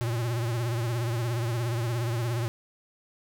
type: tone with vibrato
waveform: square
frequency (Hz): 117.8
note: A#2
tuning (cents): +19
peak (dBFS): -27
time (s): 0.01-2.48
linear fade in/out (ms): 0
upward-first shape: triangle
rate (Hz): 17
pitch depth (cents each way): 110
effects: none